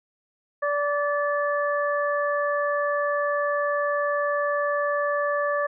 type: harmonic tone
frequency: 580 Hz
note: D5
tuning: 22 cents flat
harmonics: 1 / 2 / 3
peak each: -24 / -27 / -29 dBFS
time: 0.62-5.67 s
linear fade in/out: 10 ms
effects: none